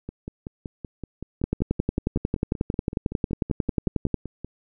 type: two click trains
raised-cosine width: 3 ms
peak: -20 / -9 dBFS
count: 24 / 31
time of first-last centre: 0.09-4.446 / 1.44-4.143 s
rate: 5.28 / 11.1 Hz
effects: none